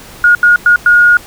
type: tone bursts at uneven times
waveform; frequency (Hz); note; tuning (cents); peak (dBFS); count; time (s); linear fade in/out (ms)
sine; 1436; F6; +48; -3; 4; 0.24-0.35 / 0.43-0.56 / 0.66-0.76 / 0.86-1.17; 2
effects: pink hiss -34 dBFS RMS until 1.26 s